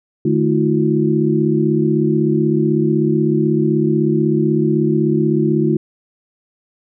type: tone cluster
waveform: sine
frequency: 150 / 216.8 / 324.3 / 360.4 Hz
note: D3 / A3 / E4 / F#4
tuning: +37 / -25 / -28 / -45 cents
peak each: -18 dBFS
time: 0.25-5.77 s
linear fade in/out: 5 ms
effects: none